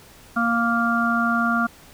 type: harmonic tone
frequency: 233.1 Hz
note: A#3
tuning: in tune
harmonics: 1 / 3 / 5 / 6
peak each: -22 / -27 / -25 / -22 dBFS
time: 0.36-1.67 s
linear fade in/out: 10 ms
effects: pink hiss -48 dBFS RMS until 1.93 s